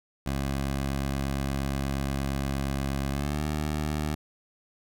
15% pulse tone with pitch glide, 68.5 to 75.57 Hz, C#2 to D#2, -20 to -50 cents, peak -21 dBFS, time 0.26-4.15 s, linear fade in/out 5 ms, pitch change +170 cents, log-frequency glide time 3.1-3.42 s, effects none

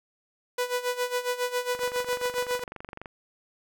sawtooth tone with tremolo, 493.9 Hz, B4, in tune, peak -20 dBFS, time 0.58-2.64 s, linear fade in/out 5 ms, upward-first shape sine, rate 7.3 Hz, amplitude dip 80%
click train, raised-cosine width 0.5 ms, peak -24 dBFS, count 32, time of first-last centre 1.75-3.058 s, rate 23.7 Hz
effects none

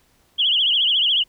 sine tone with vibrato, 3101 Hz, G7, 19 cents flat, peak -15 dBFS, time 0.38-1.24 s, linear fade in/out 20 ms, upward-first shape triangle, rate 14 Hz, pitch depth 180 cents each way, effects pink hiss -60 dBFS RMS until 1.28 s

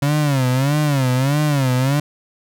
35% pulse tone with vibrato, 138.2 Hz, C#3, 5 cents flat, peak -13 dBFS, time 0.02-2 s, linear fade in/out 5 ms, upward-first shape sine, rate 1.6 Hz, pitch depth 160 cents each way, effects none

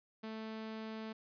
sawtooth tone, 220 Hz, A3, in tune, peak -38 dBFS, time 0.23-1.13 s, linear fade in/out 10 ms, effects resampled to 11025 Hz

